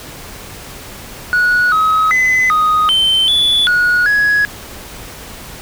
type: tone with pitch steps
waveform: sine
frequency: 1462 / 1273 / 2022 / 1247 / 3092 / 3448 / 1453 / 1673 Hz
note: F#6 / D#6 / B6 / D#6 / G7 / A7 / F#6 / G#6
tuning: -21 / +39 / +40 / +3 / -24 / -36 / -32 / +12 cents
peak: -7 dBFS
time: 1.33-4.45 s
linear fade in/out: 0 ms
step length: 390 ms
effects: tanh soft clip ceiling -8 dBFS + pink hiss -32 dBFS RMS until 5.61 s